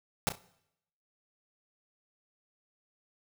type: noise with echo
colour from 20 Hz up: pink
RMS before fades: -28 dBFS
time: 0.27-0.29 s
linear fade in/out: 0 ms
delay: 32 ms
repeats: 3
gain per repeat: -11 dB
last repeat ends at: 0.386 s
effects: noise-tail reverb RT60 0.8 s tail -21 dB re dry